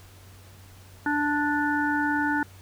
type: harmonic tone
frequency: 293.7 Hz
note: D4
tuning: in tune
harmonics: 1 / 3 / 5 / 6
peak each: -26 / -28 / -27 / -33 dBFS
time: 1.06-2.43 s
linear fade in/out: 2 ms
effects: added 94 Hz sine -48 dBFS peak until 2.61 s + pink hiss -53 dBFS RMS until 2.61 s